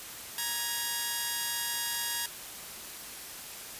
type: tone pair together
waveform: 5% pulse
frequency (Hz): 942.2 / 1660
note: A#5 / G#6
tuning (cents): +18 / -1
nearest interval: minor seventh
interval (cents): 981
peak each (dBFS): -22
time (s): 0.38-2.26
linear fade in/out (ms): 2
effects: white hiss -43 dBFS RMS until 3.79 s + resampled to 32000 Hz